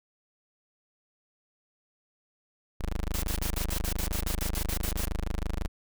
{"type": "tone", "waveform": "20% pulse", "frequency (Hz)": 25.96, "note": "G#0", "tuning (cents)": 0, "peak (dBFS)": -24, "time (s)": [2.8, 5.68], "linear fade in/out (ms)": 10}
{"type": "noise bursts", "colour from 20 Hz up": "white", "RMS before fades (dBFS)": -35, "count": 14, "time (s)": [3.14, 5.053], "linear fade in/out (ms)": 0, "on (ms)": 80, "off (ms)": 61}
{"effects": []}